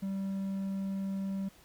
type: tone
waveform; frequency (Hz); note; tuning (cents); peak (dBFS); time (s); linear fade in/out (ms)
triangle; 194.3; G3; -15; -30; 0.02-1.49; 10
effects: pink hiss -60 dBFS RMS until 1.64 s